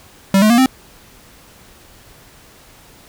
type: tone with pitch steps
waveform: square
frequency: 194.3 / 214.3 / 236.5 / 260.9 Hz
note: G3 / A3 / A#3 / C4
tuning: -15 / -45 / +25 / -5 cents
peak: -9 dBFS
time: 0.34-0.66 s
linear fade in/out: 2 ms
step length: 80 ms
effects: pink hiss -45 dBFS RMS until 3.08 s